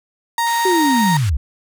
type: tone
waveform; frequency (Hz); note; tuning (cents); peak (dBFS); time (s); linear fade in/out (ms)
35% pulse; 932.3; A#5; 0; -14; 0.38-1.17; 2
type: band-pass noise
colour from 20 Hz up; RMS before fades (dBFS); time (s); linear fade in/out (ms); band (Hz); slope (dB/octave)
pink; -33; 0.46-1.3; 10; 1200 to 11000; 24
type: linear sweep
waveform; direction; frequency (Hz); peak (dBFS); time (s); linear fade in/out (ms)
sine; down; 385.1 to 57; -14; 0.65-1.37; 5
effects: none